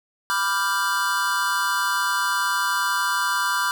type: chord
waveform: square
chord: G dominant seventh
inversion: first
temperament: equal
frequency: 987.8 / 1174.7 / 1396.9 / 1568 Hz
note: B5 / D6 / F6 / G6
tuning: 0 / 0 / 0 / 0 cents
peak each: -27 dBFS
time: 0.3-3.71 s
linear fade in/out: 0 ms
effects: none